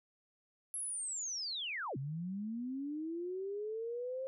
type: linear two-way sweep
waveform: sine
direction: down then up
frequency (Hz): 11175 to 128.6 to 534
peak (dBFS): -37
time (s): 0.74-4.27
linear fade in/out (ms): 0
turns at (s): 1.97
effects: none